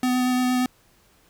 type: tone with vibrato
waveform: square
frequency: 251.5 Hz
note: B3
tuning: 32 cents sharp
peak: -20 dBFS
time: 0.03-0.66 s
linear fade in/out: 2 ms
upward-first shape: sine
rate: 8.6 Hz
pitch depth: 11 cents each way
effects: pink hiss -59 dBFS RMS until 1.29 s